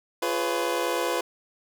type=chord; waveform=25% pulse; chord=C# dominant seventh; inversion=first; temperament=just; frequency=346.5 / 415.8 / 498.9 / 554.4 Hz; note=E#4 / G#4 / B4 / C#5; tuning=-14 / +2 / +17 / 0 cents; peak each=-26 / -30 / -24 / -29 dBFS; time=0.22-1.21 s; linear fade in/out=5 ms; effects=none